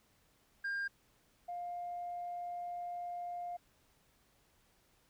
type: tone pair in turn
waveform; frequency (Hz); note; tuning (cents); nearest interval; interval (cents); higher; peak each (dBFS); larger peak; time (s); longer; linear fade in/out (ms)
sine; 1604 / 703.9; G6 / F5; +39 / +13; octave + major second; 1426; first; -32 / -38; first; 0.64-0.88 / 1.48-3.57; second; 10
effects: tanh soft clip ceiling -34 dBFS + pink hiss -71 dBFS RMS until 5.09 s